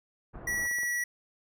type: low-pass noise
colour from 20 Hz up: pink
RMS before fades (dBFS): -44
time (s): 0.33-0.68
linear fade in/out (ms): 20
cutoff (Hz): 1400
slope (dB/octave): 24
type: clicks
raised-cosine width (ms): 1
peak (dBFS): -34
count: 6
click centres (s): 0.451 / 0.542 / 0.596 / 0.713 / 0.786 / 0.833
type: tone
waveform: square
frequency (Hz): 1936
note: B6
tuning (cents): -35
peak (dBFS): -29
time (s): 0.47-1.04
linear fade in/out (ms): 5
effects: none